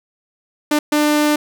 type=tone bursts at uneven times; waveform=sawtooth; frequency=298.5 Hz; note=D4; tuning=28 cents sharp; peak=-9 dBFS; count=2; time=0.71-0.79 / 0.92-1.36 s; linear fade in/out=5 ms; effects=none